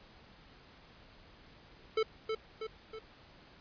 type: tone with echo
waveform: square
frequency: 440 Hz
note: A4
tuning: in tune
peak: -28 dBFS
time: 1.97-2.03 s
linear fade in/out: 5 ms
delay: 320 ms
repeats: 3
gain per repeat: -5 dB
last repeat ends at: 2.99 s
effects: pink hiss -58 dBFS RMS until 3.6 s + resampled to 11025 Hz